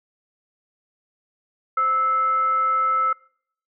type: tone with frequency modulation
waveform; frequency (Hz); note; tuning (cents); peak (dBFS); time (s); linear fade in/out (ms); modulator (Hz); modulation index
sine; 1309; E6; -13; -17; 1.77-3.13; 5; 785; 0.23
effects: noise-tail reverb RT60 0.6 s tail -24 dB re dry